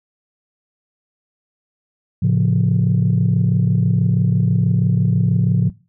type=chord; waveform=sine; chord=A augmented; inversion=none; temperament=equal with one note detuned; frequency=110 / 136.13 / 174.61 Hz; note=A2 / C#3 / E#3; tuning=0 / -31 / 0 cents; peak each=-16 dBFS; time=2.22-5.7 s; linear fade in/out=10 ms; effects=noise-tail reverb RT60 0.3 s tail -19 dB re dry + tanh soft clip ceiling -7 dBFS